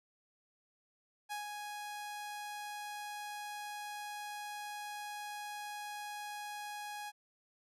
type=tone with ADSR envelope; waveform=sawtooth; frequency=831 Hz; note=G#5; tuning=1 cent sharp; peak=-34 dBFS; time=1.29-7.12 s; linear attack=30 ms; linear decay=130 ms; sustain=-4 dB; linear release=36 ms; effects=resampled to 32000 Hz